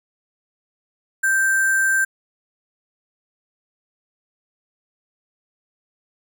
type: tone with sample-and-hold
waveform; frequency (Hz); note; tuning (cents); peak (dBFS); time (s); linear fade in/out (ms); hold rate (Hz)
sine; 1568; G6; 0; -15; 1.23-2.05; 10; 8820
effects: none